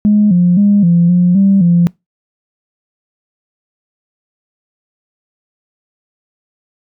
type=tone with pitch steps; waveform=sine; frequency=209 / 176.7 / 203.6 / 171.5 / 177.5 / 196.2 / 172.5 Hz; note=G#3 / F3 / G#3 / F3 / F3 / G3 / F3; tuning=+11 / +21 / -34 / -31 / +28 / +2 / -21 cents; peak=-5 dBFS; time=0.05-1.87 s; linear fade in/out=0 ms; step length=260 ms; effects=noise-tail reverb RT60 0.2 s tail -25 dB re dry + tanh soft clip ceiling -1 dBFS